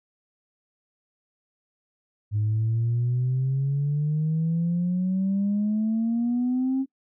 sine exponential sweep, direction up, 103.83 to 270 Hz, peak -20 dBFS, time 2.31-6.86 s, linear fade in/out 50 ms, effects noise-tail reverb RT60 0.1 s tail -21 dB re dry + tanh soft clip ceiling -18 dBFS

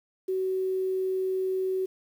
sine tone with quantisation, 376.4 Hz, F#4, 30 cents sharp, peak -25 dBFS, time 0.28-1.86 s, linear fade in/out 10 ms, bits 9, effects none

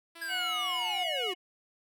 5% pulse tone with pitch glide, 334.8 to 351.2 Hz, E4 to F4, +27 to +10 cents, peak -35 dBFS, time 0.15-1.04 s, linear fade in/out 10 ms, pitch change +83 cents, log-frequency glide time 0.61-0.82 s
square linear sweep, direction down, 1661.2 to 346 Hz, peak -35 dBFS, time 0.21-1.34 s, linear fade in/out 10 ms
harmonic tone, 728 Hz, F#5, 28 cents flat, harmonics 1 / 3 / 4, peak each -39 / -38 / -32 dBFS, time 0.28-1.35 s, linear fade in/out 50 ms
effects none

